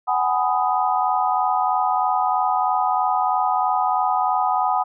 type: chord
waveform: sine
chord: G# minor seventh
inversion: third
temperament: just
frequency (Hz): 747.5 / 830.6 / 996.7 / 1245.9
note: F#5 / G#5 / B5 / D#6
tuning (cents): +17 / 0 / +16 / +2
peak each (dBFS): -21 / -23 / -24 / -24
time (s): 0.07-4.84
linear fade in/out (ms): 20
effects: none